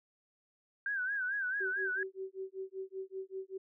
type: tone with vibrato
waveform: sine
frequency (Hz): 1568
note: G6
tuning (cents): 0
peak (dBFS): -32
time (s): 0.86-2.03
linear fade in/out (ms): 2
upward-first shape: sine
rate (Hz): 4.5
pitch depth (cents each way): 110
type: tone with tremolo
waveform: sine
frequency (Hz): 382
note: G4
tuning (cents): -45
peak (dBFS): -36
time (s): 1.6-3.58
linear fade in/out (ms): 10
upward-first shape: sine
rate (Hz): 5.2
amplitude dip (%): 100
effects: none